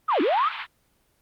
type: linear two-way sweep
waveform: sine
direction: down then up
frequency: 1343 to 261.6 to 1343 Hz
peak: -19 dBFS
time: 0.08-0.49 s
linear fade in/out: 10 ms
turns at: 0.21 s
type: band-pass noise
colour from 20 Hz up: pink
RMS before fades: -33 dBFS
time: 0.08-0.67 s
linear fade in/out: 50 ms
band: 910 to 3600 Hz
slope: 48 dB/octave
effects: pink hiss -66 dBFS RMS until 1.21 s + Opus 24 kbps